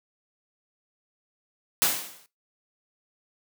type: noise with exponential decay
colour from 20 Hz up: white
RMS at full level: -19 dBFS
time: 1.82-2.26 s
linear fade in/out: 0 ms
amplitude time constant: 95 ms
effects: noise-tail reverb RT60 0.2 s tail -18 dB re dry + high-pass 150 Hz 12 dB/octave